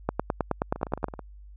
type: two click trains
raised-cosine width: 1 ms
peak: -10 / -22 dBFS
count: 10 / 9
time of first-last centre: 0.09-1.042 / 0.76-1.192 s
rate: 9.45 / 18.5 Hz
effects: added 50 Hz sine -44 dBFS peak until 1.56 s